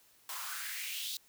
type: noise with high-pass filter sweep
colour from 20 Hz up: white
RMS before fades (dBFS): -40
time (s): 0.29-1.17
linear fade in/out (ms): 2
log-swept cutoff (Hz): 890 to 4000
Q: 3.9
effects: white hiss -65 dBFS RMS until 1.28 s